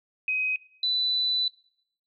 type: tone pair in turn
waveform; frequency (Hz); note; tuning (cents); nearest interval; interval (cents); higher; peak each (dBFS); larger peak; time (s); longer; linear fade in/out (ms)
sine; 2522 / 3986; D#7 / B7; +23 / +15; minor sixth; 792; second; -23; neither; 0.28-0.56 / 0.83-1.48; second; 2
effects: noise-tail reverb RT60 0.7 s tail -21 dB re dry